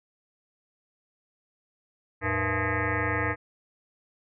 sine tone with frequency modulation, 860 Hz, A5, 40 cents flat, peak -24 dBFS, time 2.21-3.36 s, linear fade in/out 50 ms, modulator 194 Hz, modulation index 6.4, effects none

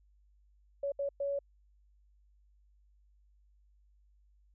sine tone bursts at uneven times, 562 Hz, C#5, 24 cents sharp, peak -31 dBFS, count 3, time 0.83-0.92 / 0.99-1.09 / 1.2-1.39 s, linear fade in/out 5 ms, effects added 50 Hz sine -63 dBFS peak until 4.54 s

